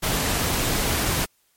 pink noise, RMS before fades -23 dBFS, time 0.02-1.26 s, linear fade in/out 20 ms, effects white hiss -65 dBFS RMS until 1.56 s + MP3 64 kbps

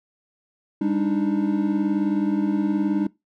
triangle tone cluster, 200.3 / 292.6 / 311.6 Hz, G3 / D4 / D#4, +38 / -6 / +3 cents, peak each -22 dBFS, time 0.81-3.07 s, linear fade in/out 5 ms, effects noise-tail reverb RT60 0.2 s tail -21 dB re dry

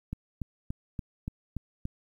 click train, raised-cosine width 5 ms, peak -21 dBFS, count 7, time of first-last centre 0.13-1.854 s, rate 3.48 Hz, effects 10-bit

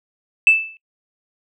sine tone with exponential decay, 2637 Hz, E7, in tune, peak -4 dBFS, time 0.47-0.77 s, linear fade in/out 1 ms, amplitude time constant 64 ms, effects noise-tail reverb RT60 0.1 s tail -24 dB re dry + tanh soft clip ceiling -2 dBFS

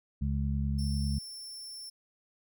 harmonic tone, 70 Hz, C#2, 18 cents sharp, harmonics 1 / 2 / 3, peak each -30 / -33 / -35 dBFS, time 0.21-1.19 s, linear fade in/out 10 ms
sawtooth tone, 5390 Hz, E8, 38 cents sharp, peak -39 dBFS, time 0.78-1.9 s, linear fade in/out 10 ms
effects none

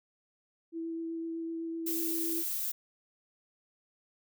sine tone with vibrato, 329.5 Hz, E4, 1 cent flat, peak -34 dBFS, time 0.72-2.44 s, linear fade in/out 50 ms, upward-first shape triangle, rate 7.9 Hz, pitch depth 11 cents each way
violet noise, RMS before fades -34 dBFS, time 1.86-2.72 s, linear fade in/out 10 ms
effects none

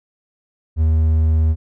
triangle tone, 79.2 Hz, D#2, 31 cents sharp, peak -10 dBFS, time 0.76-1.56 s, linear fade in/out 50 ms, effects none

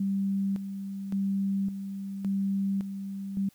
sine tone with tremolo, 196.1 Hz, G3, 1 cent sharp, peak -25 dBFS, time 0-3.49 s, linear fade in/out 5 ms, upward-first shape square, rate 0.89 Hz, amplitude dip 60%, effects white hiss -63 dBFS RMS until 3.54 s

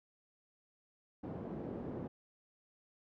pink band-pass noise, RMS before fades -43 dBFS, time 1.23-2.08 s, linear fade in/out 10 ms, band 150 to 450 Hz, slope 12 dB/octave, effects none

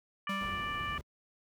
harmonic tone, 588 Hz, D5, 2 cents sharp, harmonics 2 / 3 / 4 / 5, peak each -36 / -40 / -42 / -44 dBFS, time 0.27-0.98 s, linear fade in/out 2 ms
square tone with exponential decay, 196 Hz, G3, in tune, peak -35 dBFS, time 0.29-1.03 s, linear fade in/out 5 ms, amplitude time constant 160 ms
brown noise, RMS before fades -41 dBFS, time 0.41-1.01 s, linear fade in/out 0 ms
effects high-pass 60 Hz 12 dB/octave

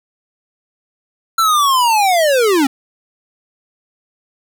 square linear sweep, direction down, 1358 to 256.9 Hz, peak -11 dBFS, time 1.38-2.67 s, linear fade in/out 5 ms, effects none

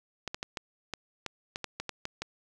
clicks, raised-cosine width 0.2 ms, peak -17 dBFS, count 12, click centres 0.277 / 0.345 / 0.429 / 0.572 / 0.937 / 1.263 / 1.559 / 1.643 / 1.8 / 1.893 / 2.054 / 2.22 s, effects none

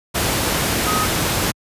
sine tone in noise, 1259 Hz, D#6, 20 cents sharp, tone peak -20 dBFS, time 0.86-1.06 s, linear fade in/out 20 ms, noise pink, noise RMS -19 dBFS, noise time 0.14-1.52 s, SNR -4 dB, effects high-pass 60 Hz 12 dB/octave + resampled to 32000 Hz

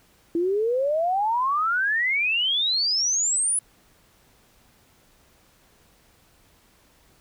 sine exponential sweep, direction up, 328.5 to 10150 Hz, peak -20 dBFS, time 0.35-3.59 s, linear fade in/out 2 ms, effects pink hiss -59 dBFS RMS until 7.2 s

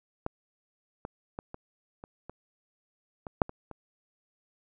clicks, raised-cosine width 1 ms, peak -17 / -22 / -22 / -26 / -29 / -27 / -24 / -6 / -26 / -27 dBFS, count 10, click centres 0.264 / 1.051 / 1.389 / 1.544 / 2.039 / 2.296 / 3.268 / 3.418 / 3.494 / 3.713 s, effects none

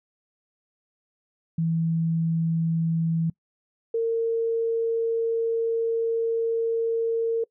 sine tone pair in turn, 164.1 / 457.1 Hz, E3 / A#4, -8 / -34 cents, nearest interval octave + tritone, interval 1774 cents, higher second, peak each -21 dBFS, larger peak neither, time 1.58-3.3 / 3.94-7.44 s, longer second, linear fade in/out 5 ms, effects noise-tail reverb RT60 0.1 s tail -24 dB re dry

